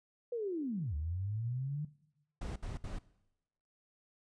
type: linear two-way sweep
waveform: sine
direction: down then up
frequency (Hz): 493.9 to 71.3 to 152.5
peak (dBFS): -34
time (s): 0.32-1.85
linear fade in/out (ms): 5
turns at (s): 0.95
type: noise bursts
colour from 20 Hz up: brown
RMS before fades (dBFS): -40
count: 3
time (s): 2.41-2.988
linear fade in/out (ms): 5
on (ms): 150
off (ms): 64
effects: noise-tail reverb RT60 0.9 s tail -19 dB re dry + resampled to 22050 Hz